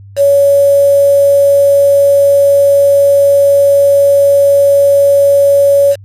sine tone with quantisation, 562 Hz, C#5, 24 cents sharp, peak -4 dBFS, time 0.16-5.96 s, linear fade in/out 50 ms, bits 4, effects added 99 Hz sine -31 dBFS peak until 6.04 s + resampled to 32000 Hz

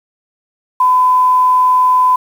sine tone with quantisation, 1009 Hz, B5, 37 cents sharp, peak -7 dBFS, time 0.8-2.16 s, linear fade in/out 5 ms, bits 6, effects none

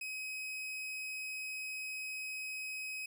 40% pulse tone, 2535 Hz, D#7, 32 cents sharp, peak -38 dBFS, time 0.01-3.06 s, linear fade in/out 5 ms, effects none

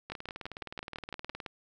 two click trains, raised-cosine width 0.3 ms, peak -24 / -22 dBFS, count 26 / 9, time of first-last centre 0.1-1.402 / 0.12-1.462 s, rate 19.2 / 5.96 Hz, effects none

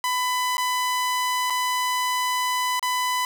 sawtooth tone with dropouts, 1000 Hz, B5, 21 cents sharp, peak -18 dBFS, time 0.04-3.25 s, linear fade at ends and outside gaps 1 ms, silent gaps 0.57-0.58 / 1.5-1.504 / 2.795-2.827 s, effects none

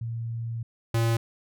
sine / square tone pair in turn, 115.4 / 114.99 Hz, A#2 / A#2, -17 / -23 cents, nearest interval unison, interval 6 cents, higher first, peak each -29 / -22 dBFS, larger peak second, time 0.01-0.63 / 0.94-1.17 s, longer first, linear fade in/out 5 ms, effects none

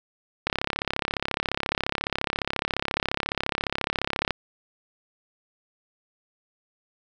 click train, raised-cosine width 0.3 ms, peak -8 dBFS, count 133, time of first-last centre 0.47-4.307 s, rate 34.4 Hz, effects none

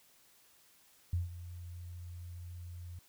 sine tone with ADSR envelope, 87.31 Hz, F2, in tune, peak -28 dBFS, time 1.13-2.99 s, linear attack 4 ms, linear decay 150 ms, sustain -15 dB, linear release 3 ms, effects white hiss -65 dBFS RMS until 3.08 s

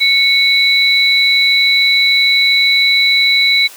sine tone pair together, 2217 / 3950 Hz, C#7 / B7, 0 / 0 cents, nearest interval minor seventh, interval 1000 cents, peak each -11 dBFS, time 0-3.68 s, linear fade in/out 20 ms, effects white hiss -36 dBFS RMS until 3.76 s + high-pass 400 Hz 12 dB/octave

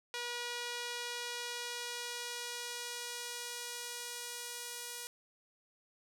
sawtooth tone with band-pass filter sweep, 481.7 Hz, B4, 43 cents flat, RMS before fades -42 dBFS, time 0.14-5.07 s, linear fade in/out 0 ms, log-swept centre 3700 to 9100 Hz, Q 0.7, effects none

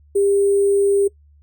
sine tone with sample-and-hold, 400 Hz, G4, 35 cents sharp, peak -13 dBFS, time 0.15-1.08 s, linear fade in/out 10 ms, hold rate 8820 Hz, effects noise-tail reverb RT60 0.1 s tail -20 dB re dry + added 73 Hz sine -48 dBFS peak until 1.42 s

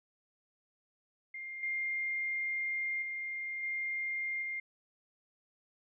sine tone with level steps, 2112 Hz, C7, 16 cents sharp, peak -40 / -32 / -36 / -33 / -35 dBFS, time 1.34-4.6 s, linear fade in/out 5 ms, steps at 1.63 / 3.02 / 3.63 / 4.42 s, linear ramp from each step 2 ms, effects none

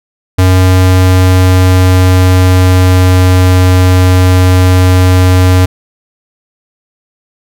square tone with pitch glide, 92.5 to 91.75 Hz, F#2 to F#2, 0 to -14 cents, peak -4 dBFS, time 0.38-5.66 s, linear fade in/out 10 ms, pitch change -14 cents, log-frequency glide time 0.61-3.59 s, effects none

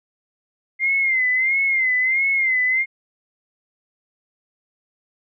sine tone with vibrato, 2093 Hz, C7, in tune, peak -16 dBFS, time 0.79-2.86 s, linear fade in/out 50 ms, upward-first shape sine, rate 1.5 Hz, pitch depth 80 cents each way, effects none

